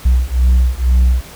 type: beating tone pair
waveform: sine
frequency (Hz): 61.5 / 63.6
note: B1 / C2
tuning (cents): -7 / -48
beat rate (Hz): 2.1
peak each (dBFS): -10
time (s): 0.05-1.21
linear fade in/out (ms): 10
effects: tanh soft clip ceiling -6 dBFS + pink hiss -36 dBFS RMS until 1.35 s